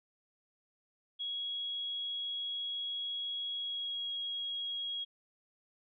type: tone with pitch glide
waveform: sine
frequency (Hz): 3322 to 3297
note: G#7 to G#7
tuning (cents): 0 to -13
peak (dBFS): -35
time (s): 1.19-5.05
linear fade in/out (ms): 20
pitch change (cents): -13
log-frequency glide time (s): 3.54-4.09
effects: none